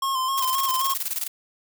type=tone with vibrato; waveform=square; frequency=1060 Hz; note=C6; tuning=22 cents sharp; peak=-23 dBFS; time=0.02-0.94 s; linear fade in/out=5 ms; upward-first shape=square; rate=3.8 Hz; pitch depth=37 cents each way
type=noise with tremolo; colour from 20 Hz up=blue; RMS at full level=-26 dBFS; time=0.37-1.28 s; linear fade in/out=10 ms; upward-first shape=square; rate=19 Hz; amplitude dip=75%
effects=none